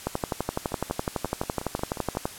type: two click trains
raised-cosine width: 1 ms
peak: -11 / -20 dBFS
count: 27 / 9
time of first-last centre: 0.07-2.255 / 0.72-2.151 s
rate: 11.9 / 5.59 Hz
effects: white hiss -42 dBFS RMS until 2.38 s + low-pass 12000 Hz 12 dB/octave

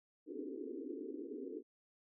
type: band-pass noise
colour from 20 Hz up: pink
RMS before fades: -45 dBFS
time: 0.26-1.63 s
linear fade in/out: 50 ms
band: 250 to 460 Hz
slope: 96 dB/octave
effects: none

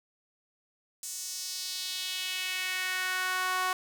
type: tone with high-pass filter sweep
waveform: sawtooth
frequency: 370 Hz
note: F#4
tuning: in tune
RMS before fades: -33 dBFS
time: 1.03-3.73 s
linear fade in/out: 2 ms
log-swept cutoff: 7200 to 1000 Hz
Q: 2.1
effects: none

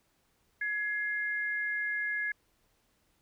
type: tone pair together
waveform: sine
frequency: 1678 / 2112 Hz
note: G#6 / C7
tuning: +17 / +16 cents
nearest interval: major third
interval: 399 cents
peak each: -31 / -36 dBFS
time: 0.61-2.32 s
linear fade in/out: 5 ms
effects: pink hiss -72 dBFS RMS until 3.21 s

